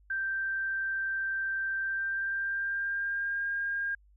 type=tone with pitch glide; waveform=sine; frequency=1568 to 1613 Hz; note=G6 to G6; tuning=0 to +49 cents; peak=-29 dBFS; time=0.1-3.95 s; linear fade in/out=5 ms; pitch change=+49 cents; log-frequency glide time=1.79-3.46 s; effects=added 50 Hz sine -58 dBFS peak until 4.16 s